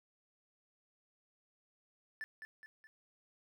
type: tone with echo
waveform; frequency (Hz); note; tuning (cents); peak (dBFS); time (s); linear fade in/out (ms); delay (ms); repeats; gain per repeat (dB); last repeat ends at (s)
triangle; 1756; A6; -4; -38; 2.21-2.24; 0; 210; 3; -6; 2.87
effects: none